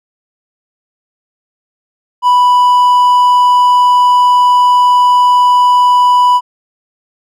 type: tone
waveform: triangle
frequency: 987.8 Hz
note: B5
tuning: in tune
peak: -3 dBFS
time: 2.22-6.41 s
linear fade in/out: 50 ms
effects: none